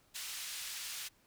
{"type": "band-pass noise", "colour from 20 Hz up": "pink", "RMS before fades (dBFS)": -43, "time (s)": [0.14, 1.09], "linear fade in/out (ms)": 20, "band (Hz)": [2600, 13000], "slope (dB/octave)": 12, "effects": ["pink hiss -69 dBFS RMS until 1.26 s"]}